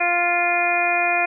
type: harmonic tone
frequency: 349.2 Hz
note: F4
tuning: in tune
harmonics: 1 / 2 / 3 / 4 / 5 / 6 / 7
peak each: -31 / -21 / -31 / -28 / -28 / -27 / -21 dBFS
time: 0-1.26 s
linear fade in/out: 10 ms
effects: none